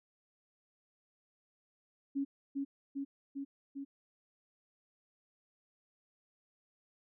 sine tone with echo, 277.2 Hz, C#4, in tune, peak -31 dBFS, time 2.15-2.25 s, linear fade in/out 20 ms, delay 400 ms, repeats 4, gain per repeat -2 dB, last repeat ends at 3.85 s, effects none

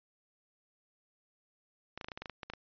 clicks, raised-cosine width 0.3 ms, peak -25 dBFS, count 12, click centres 1.976 / 2.012 / 2.045 / 2.085 / 2.118 / 2.175 / 2.22 / 2.258 / 2.297 / 2.432 / 2.5 / 2.536 s, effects resampled to 11025 Hz

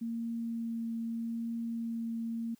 sine tone with vibrato, 230 Hz, A#3, 23 cents flat, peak -33 dBFS, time 0.01-2.55 s, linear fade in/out 10 ms, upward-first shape triangle, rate 0.8 Hz, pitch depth 10 cents each way, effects white hiss -69 dBFS RMS until 2.59 s

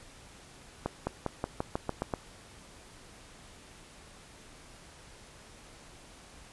accelerating click train, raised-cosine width 1 ms, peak -16 dBFS, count 9, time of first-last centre 0.86-2.138 s, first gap 210 ms, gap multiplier 0.92, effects pink hiss -53 dBFS RMS until 6.52 s + resampled to 24000 Hz

